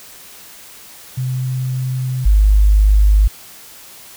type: tone pair in turn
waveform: sine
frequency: 128.6 / 51.27 Hz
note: C3 / G#1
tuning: -30 / -22 cents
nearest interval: octave + major third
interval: 1592 cents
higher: first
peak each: -17 / -7 dBFS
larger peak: second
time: 1.17-2.25 / 2.25-3.28 s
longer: first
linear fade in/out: 10 ms
effects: white hiss -39 dBFS RMS until 4.16 s